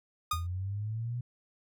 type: tone with exponential decay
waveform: 45% pulse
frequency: 1229 Hz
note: D#6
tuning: 22 cents flat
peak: -26 dBFS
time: 0.31-0.47 s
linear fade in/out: 5 ms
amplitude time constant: 34 ms
type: linear sweep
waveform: sine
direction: up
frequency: 81.3 to 123.47 Hz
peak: -32 dBFS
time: 0.33-1.21 s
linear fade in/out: 5 ms
effects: none